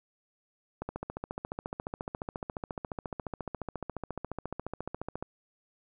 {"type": "click train", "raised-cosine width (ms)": 1, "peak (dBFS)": -21, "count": 64, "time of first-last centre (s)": [0.82, 5.226], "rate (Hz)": 14.3, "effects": []}